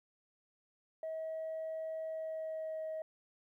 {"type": "tone with pitch glide", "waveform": "sine", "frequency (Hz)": [640, 633.4], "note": ["D#5", "D#5"], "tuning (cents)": [49, 31], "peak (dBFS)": -36, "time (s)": [1.03, 3.02], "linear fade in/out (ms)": 2, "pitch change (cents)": -18, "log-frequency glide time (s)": [2.05, 2.83], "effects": ["tanh soft clip ceiling -35 dBFS", "13-bit"]}